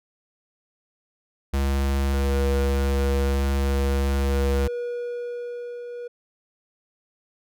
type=tone; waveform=square; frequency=68.7 Hz; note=C#2; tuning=15 cents flat; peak=-21 dBFS; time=1.53-4.68 s; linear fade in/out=10 ms
type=tone with tremolo; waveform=triangle; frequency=482.4 Hz; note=B4; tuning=41 cents flat; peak=-24 dBFS; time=2.13-6.08 s; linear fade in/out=10 ms; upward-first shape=triangle; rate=0.47 Hz; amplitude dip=55%
effects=none